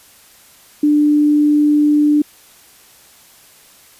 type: tone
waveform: sine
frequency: 296.5 Hz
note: D4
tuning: 17 cents sharp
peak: -9 dBFS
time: 0.83-2.22 s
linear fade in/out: 5 ms
effects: white hiss -46 dBFS RMS until 3.99 s + resampled to 32000 Hz

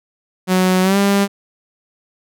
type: tone with pitch glide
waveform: sawtooth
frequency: 185 to 199.43 Hz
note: F#3 to G3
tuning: 0 to +30 cents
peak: -8 dBFS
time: 0.47-1.28 s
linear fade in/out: 50 ms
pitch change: +130 cents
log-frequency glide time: 0.82-0.97 s
effects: none

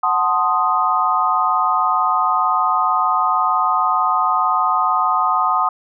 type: chord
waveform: sine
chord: F# diminished seventh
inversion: none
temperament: equal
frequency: 740 / 880 / 1046.5 / 1244.5 Hz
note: F#5 / A5 / C6 / Eb6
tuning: 0 / 0 / 0 / 0 cents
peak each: -21 / -22 / -20 / -17 dBFS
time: 0.03-5.69 s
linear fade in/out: 5 ms
effects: none

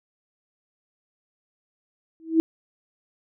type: tone with exponential growth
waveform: sine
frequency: 324.1 Hz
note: E4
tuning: 29 cents flat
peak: -11 dBFS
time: 2.2-2.4 s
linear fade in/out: 0 ms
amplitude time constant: 43 ms
effects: none

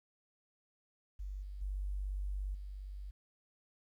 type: tone with level steps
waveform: sine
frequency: 48.62 Hz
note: G1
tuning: 13 cents flat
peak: -39 / -42 / -35 / -42 dBFS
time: 1.19-3.11 s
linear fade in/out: 10 ms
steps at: 1.42 / 1.61 / 2.54 s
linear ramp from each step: 10 ms
effects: 12-bit

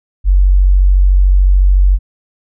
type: tone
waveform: sine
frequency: 46.88 Hz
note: F#1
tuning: 23 cents sharp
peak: -5 dBFS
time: 0.24-1.99 s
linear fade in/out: 50 ms
effects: none

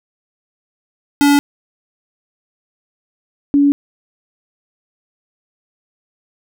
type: tone pair in turn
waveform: square / sine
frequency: 285.9 / 284.4 Hz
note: D4 / C#4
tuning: -46 / +45 cents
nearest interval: unison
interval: 9 cents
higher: first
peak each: -9 / -8 dBFS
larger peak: second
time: 1.21-1.39 / 3.54-3.72 s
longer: neither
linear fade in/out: 0 ms
effects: none

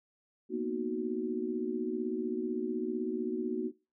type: chord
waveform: sine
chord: B major seventh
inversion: third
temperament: equal with one note detuned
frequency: 233.1 / 248.9 / 311.1 / 370 Hz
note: A#3 / B3 / D#4 / F#4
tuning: 0 / +14 / 0 / 0 cents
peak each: -37 / -39 / -38 / -34 dBFS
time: 0.49-3.72 s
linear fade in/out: 50 ms
effects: noise-tail reverb RT60 0.3 s tail -22 dB re dry

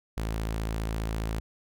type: tone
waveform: sawtooth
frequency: 54.8 Hz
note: A1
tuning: 6 cents flat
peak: -25 dBFS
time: 0.17-1.4 s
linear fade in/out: 5 ms
effects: none

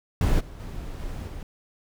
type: noise with level steps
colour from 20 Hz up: brown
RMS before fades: -21 / -40 / -35 / -33 / -36 dBFS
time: 0.21-1.43 s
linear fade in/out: 2 ms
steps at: 0.39 / 0.59 / 0.99 / 1.26 s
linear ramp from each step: 20 ms
effects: none

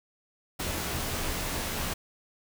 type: noise with comb filter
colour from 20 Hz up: pink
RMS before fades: -32 dBFS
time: 0.59-1.94 s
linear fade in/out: 10 ms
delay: 20 ms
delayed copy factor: -0.6
effects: none

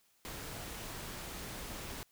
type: noise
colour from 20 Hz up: pink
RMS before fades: -44 dBFS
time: 0.25-2.03 s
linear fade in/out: 0 ms
effects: white hiss -71 dBFS RMS until 2.11 s

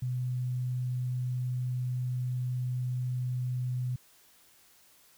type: tone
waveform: sine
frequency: 125.5 Hz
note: B2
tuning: 28 cents sharp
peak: -29 dBFS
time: 0.02-3.96 s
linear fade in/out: 5 ms
effects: white hiss -61 dBFS RMS until 5.17 s

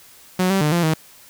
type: tone with pitch steps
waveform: sawtooth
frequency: 183.8 / 193.6 / 150.5 / 172.4 / 158.1 Hz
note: F#3 / G3 / D3 / F3 / D#3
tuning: -11 / -21 / +43 / -22 / +28 cents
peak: -12 dBFS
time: 0.39-0.94 s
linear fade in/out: 5 ms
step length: 110 ms
effects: white hiss -47 dBFS RMS until 1.29 s

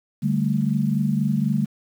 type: chord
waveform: sine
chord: D suspended fourth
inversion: none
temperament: equal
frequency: 146.83 / 196 / 220 Hz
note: D3 / G3 / A3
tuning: 0 / 0 / 0 cents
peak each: -23 dBFS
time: 0.22-1.66 s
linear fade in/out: 20 ms
effects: 8-bit

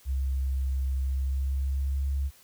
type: tone with pitch glide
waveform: sine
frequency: 66.5 to 68.81 Hz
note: C2 to C#2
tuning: +29 to -12 cents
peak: -25 dBFS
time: 0.05-2.31 s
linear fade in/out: 50 ms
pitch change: +59 cents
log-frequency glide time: 1.04-2.13 s
effects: white hiss -57 dBFS RMS until 2.43 s

